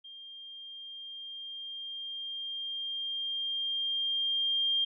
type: tone with level ramp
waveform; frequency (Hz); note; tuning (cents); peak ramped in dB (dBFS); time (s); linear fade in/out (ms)
sine; 3200; G7; +35; -45 to -25; 0.04-4.85; 10
effects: none